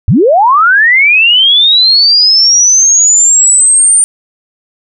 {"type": "linear sweep", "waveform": "sine", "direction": "up", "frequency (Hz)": [70.6, 9080], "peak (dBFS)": -3, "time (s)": [0.08, 4.04], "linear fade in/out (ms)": 0, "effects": []}